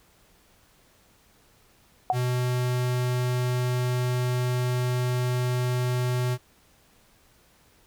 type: tone with exponential decay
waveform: sine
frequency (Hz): 740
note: F#5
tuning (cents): 0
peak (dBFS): -15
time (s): 2.1-2.2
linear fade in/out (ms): 1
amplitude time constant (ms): 20
type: tone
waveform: square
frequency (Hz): 124.7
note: B2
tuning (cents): +17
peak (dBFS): -24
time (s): 2.12-6.38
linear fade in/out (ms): 50
effects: pink hiss -60 dBFS RMS until 7.86 s